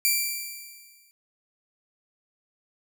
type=tone with exponential decay; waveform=5% pulse; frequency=2349 Hz; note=D7; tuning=in tune; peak=-9 dBFS; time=0.05-1.11 s; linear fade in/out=0 ms; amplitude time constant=230 ms; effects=none